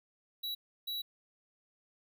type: tone bursts at uneven times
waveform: square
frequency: 3912 Hz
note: B7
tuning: 17 cents flat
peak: -36 dBFS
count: 2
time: 0.43-0.55 / 0.87-1.02 s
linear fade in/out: 10 ms
effects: none